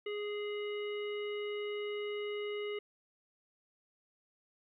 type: harmonic tone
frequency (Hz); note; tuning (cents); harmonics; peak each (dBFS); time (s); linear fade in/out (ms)
415.3; G#4; 0; 1 / 3 / 5 / 7 / 9; -36 / -51 / -46 / -48 / -61; 0.06-2.79; 5
effects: 13-bit